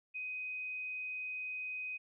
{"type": "tone", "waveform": "sine", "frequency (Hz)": 2508, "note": "D#7", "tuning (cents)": 13, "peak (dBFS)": -38, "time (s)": [0.14, 1.98], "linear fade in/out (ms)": 20, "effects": []}